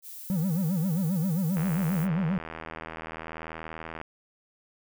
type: noise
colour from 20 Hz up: violet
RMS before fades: -42 dBFS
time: 0.02-2.08 s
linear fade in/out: 50 ms
type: tone with vibrato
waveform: triangle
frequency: 174.61 Hz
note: F3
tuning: in tune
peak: -22 dBFS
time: 0.3-2.38 s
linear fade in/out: 0 ms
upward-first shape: sine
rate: 7.5 Hz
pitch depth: 220 cents each way
type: click train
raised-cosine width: 0.5 ms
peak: -22 dBFS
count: 198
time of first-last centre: 1.57-4.014 s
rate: 80.6 Hz
effects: none